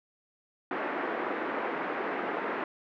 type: band-pass noise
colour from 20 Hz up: pink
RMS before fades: -33 dBFS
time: 0.71-2.64 s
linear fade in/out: 2 ms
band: 280 to 2000 Hz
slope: 24 dB/octave
effects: none